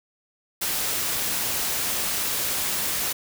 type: noise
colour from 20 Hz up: white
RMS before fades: -26 dBFS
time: 0.61-3.13 s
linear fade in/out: 10 ms
effects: none